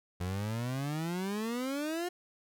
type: exponential sweep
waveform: 30% pulse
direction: up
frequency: 87.31 to 362.4 Hz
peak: -30 dBFS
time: 0.2-2.09 s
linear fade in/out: 10 ms
effects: none